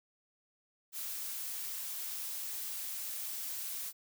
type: noise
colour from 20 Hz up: blue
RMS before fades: -40 dBFS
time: 0.92-3.93 s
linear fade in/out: 50 ms
effects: none